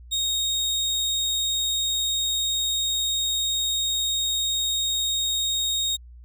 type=tone; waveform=30% pulse; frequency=3729 Hz; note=A#7; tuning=in tune; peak=-20 dBFS; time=0.11-5.97 s; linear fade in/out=20 ms; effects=added 60 Hz sine -42 dBFS peak until 6.24 s

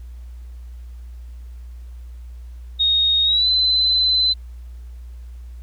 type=tone with pitch glide; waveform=sine; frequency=3727 to 4041 Hz; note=A#7 to B7; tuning=-1 to +39 cents; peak=-14 dBFS; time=2.79-4.34 s; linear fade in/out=20 ms; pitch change=+140 cents; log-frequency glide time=3.24-3.48 s; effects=added 60 Hz sine -33 dBFS peak until 5.62 s + pink hiss -59 dBFS RMS until 5.62 s

